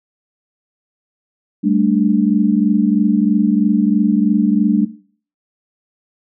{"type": "chord", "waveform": "sine", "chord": "G suspended second", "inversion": "none", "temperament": "equal with one note detuned", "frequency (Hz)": [196.91, 220, 293.7], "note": ["G3", "A3", "D4"], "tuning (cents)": [8, 0, 0], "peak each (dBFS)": -16, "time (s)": [1.63, 4.86], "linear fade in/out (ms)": 20, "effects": ["noise-tail reverb RT60 0.5 s tail -18 dB re dry"]}